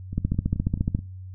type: two click trains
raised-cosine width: 5 ms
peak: -21 / -10 dBFS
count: 5 / 12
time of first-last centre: 0.13-0.99 / 0.18-0.949 s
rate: 4.65 / 14.3 Hz
effects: noise-tail reverb RT60 0.3 s tail -20 dB re dry + added 93 Hz sine -36 dBFS peak until 1.34 s